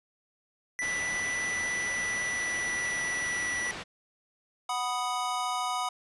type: tone with pitch glide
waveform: square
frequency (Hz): 1975.5 to 1957.3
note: B6 to B6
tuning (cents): 0 to -16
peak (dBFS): -30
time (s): 0.79-3.71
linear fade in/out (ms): 0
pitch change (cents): -16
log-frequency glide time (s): 1.65-3.48
type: low-pass noise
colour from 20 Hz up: white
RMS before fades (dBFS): -40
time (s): 0.81-3.84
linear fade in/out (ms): 20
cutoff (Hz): 2700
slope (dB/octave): 12
type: chord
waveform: square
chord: B major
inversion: second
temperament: equal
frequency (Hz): 740 / 987.8 / 1244.5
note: F#5 / B5 / D#6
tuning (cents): 0 / 0 / 0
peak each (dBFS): -34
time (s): 4.69-5.89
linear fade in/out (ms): 5
effects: resampled to 24000 Hz